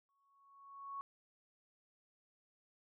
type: tone with exponential growth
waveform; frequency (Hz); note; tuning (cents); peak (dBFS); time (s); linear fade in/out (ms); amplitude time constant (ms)
sine; 1108.7; C#6; 0; -40; 0.09-1.01; 0; 200
effects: none